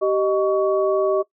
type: tone cluster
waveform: sine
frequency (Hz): 387.4 / 620 / 1124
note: G4 / D#5 / C#6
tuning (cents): -20 / -6 / +24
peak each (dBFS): -19 / -20 / -26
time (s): 0.01-1.23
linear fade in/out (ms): 20
effects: noise-tail reverb RT60 0.1 s tail -18 dB re dry